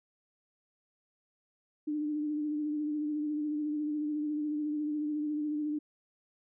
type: tone with vibrato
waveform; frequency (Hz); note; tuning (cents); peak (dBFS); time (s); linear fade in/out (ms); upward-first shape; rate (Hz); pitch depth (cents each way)
sine; 299.9; D4; +36; -30; 1.87-5.79; 10; sine; 14; 30
effects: none